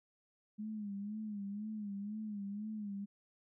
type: tone with vibrato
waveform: sine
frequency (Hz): 207.7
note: G#3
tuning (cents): 0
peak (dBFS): -39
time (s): 0.58-3.06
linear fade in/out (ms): 20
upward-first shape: sine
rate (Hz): 2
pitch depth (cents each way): 80
effects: none